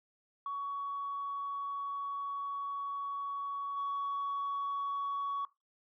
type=tone with level steps; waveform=sine; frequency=1122 Hz; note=C#6; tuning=21 cents sharp; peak=-34 / -31 dBFS; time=0.46-5.45 s; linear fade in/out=2 ms; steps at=3.76 s; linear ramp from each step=20 ms; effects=noise-tail reverb RT60 0.2 s tail -18 dB re dry + tanh soft clip ceiling -30 dBFS